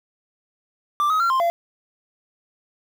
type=tone with pitch steps; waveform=triangle; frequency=1178 / 1266 / 1371 / 1049 / 684 Hz; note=D6 / D#6 / F6 / C6 / F5; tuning=+5 / +30 / -32 / +4 / -36 cents; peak=-15 dBFS; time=1-1.5 s; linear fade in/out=0 ms; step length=100 ms; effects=7-bit